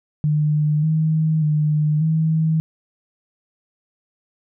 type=tone with pitch steps; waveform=sine; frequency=150.8 / 157.7 / 151.5 / 159.3 Hz; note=D3 / D#3 / D#3 / D#3; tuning=+46 / +24 / -46 / +41 cents; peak=-15 dBFS; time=0.24-2.6 s; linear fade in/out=0 ms; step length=590 ms; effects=none